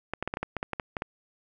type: clicks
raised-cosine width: 0.5 ms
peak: -15 dBFS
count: 12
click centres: 0.136 / 0.226 / 0.276 / 0.339 / 0.371 / 0.43 / 0.567 / 0.629 / 0.733 / 0.798 / 0.968 / 1.021 s
effects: none